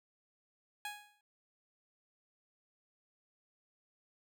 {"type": "tone with exponential decay", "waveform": "15% pulse", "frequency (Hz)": 830.6, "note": "G#5", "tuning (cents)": 0, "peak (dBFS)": -31, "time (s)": [0.85, 1.21], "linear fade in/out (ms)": 2, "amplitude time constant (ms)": 78, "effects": []}